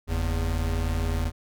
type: tone pair together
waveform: square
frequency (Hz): 45.83 / 81.9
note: F#1 / E2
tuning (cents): -16 / -11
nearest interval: minor seventh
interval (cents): 1005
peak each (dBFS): -28 / -27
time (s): 0.07-1.32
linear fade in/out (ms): 50
effects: none